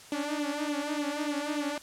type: tone with flanger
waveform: sawtooth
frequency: 293.7 Hz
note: D4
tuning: in tune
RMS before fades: -32 dBFS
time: 0.12-1.78 s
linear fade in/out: 2 ms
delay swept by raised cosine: 0.29 to 5.59 ms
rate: 3.4 Hz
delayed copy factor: +0.75
effects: white hiss -50 dBFS RMS until 1.82 s + low-pass 9000 Hz 12 dB/octave